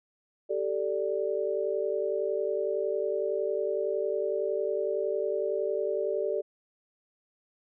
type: chord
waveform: sine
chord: G suspended second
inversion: none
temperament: equal with one note detuned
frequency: 389.1 / 440 / 587.3 Hz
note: G4 / A4 / D5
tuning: -13 / 0 / 0 cents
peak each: -31 dBFS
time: 0.49-6.42 s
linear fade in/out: 20 ms
effects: none